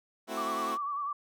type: chord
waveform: 15% pulse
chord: F# half-diminished seventh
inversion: first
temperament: equal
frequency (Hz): 220 / 261.6 / 329.6 / 370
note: A3 / C4 / E4 / F#4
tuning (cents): 0 / 0 / 0 / 0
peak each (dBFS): -34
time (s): 0.27-0.78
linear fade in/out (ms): 50
type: tone with vibrato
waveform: sine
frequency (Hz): 1148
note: D6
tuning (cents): -40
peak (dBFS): -31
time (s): 0.37-1.13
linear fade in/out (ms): 5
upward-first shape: sine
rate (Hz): 10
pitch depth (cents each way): 62
effects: none